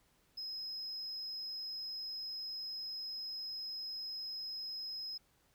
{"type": "tone", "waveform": "triangle", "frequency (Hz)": 5110, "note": "D#8", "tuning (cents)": 45, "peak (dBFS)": -38, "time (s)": [0.37, 5.18], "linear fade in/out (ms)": 10, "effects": ["tanh soft clip ceiling -35 dBFS", "pink hiss -72 dBFS RMS until 5.54 s"]}